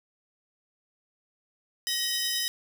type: tone cluster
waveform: sawtooth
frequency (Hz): 1895 / 3039 / 3799 / 5080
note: A#6 / F#7 / A#7 / D#8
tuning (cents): +28 / +46 / +32 / +35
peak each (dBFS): -31 / -30 / -31 / -28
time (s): 1.87-2.48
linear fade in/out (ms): 0
effects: none